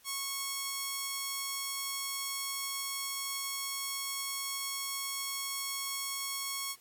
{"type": "tone", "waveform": "5% pulse", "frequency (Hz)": 1100, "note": "C#6", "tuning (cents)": -14, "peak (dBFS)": -22, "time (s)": [0.04, 6.76], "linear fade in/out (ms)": 50, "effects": ["white hiss -62 dBFS RMS until 6.8 s", "AAC 64 kbps"]}